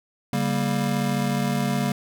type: chord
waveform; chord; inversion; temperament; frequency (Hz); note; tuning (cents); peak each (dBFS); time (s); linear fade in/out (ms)
square; G diminished; second; just; 141.12 / 196 / 235.2; Db3 / G3 / Bb3; +31 / 0 / +16; -27 / -27 / -27; 0.33-1.92; 2
effects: none